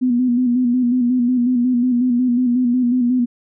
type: tone with vibrato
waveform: sine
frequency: 246.9 Hz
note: B3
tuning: in tune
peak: -13 dBFS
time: 0.01-3.26 s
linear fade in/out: 20 ms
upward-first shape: square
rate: 5.5 Hz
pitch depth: 45 cents each way
effects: none